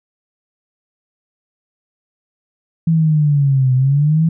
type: linear two-way sweep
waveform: sine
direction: down then up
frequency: 165.7 to 126.9 to 165.7 Hz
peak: -10 dBFS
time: 2.87-4.29 s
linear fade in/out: 5 ms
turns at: 3.74 s
effects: none